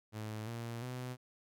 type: tone with pitch steps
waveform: sawtooth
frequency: 108.3 / 116.75 / 125.85 Hz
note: A2 / A#2 / B2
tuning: -27 / +3 / +33 cents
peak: -36 dBFS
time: 0.12-1.17 s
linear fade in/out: 50 ms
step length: 350 ms
effects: none